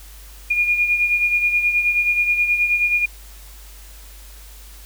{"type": "beating tone pair", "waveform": "sine", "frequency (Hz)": [2429, 2438.4], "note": ["D#7", "D#7"], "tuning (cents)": [-42, -36], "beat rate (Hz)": 9.4, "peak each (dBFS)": [-16, -24], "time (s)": [0.5, 3.06], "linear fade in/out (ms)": 10, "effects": ["added 50 Hz sine -39 dBFS peak until 4.85 s", "white hiss -45 dBFS RMS until 4.85 s"]}